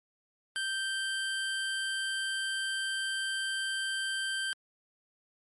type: tone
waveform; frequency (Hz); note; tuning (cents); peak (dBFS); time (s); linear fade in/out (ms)
25% pulse; 1565; G6; -3; -27; 0.56-4.53; 0
effects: MP3 48 kbps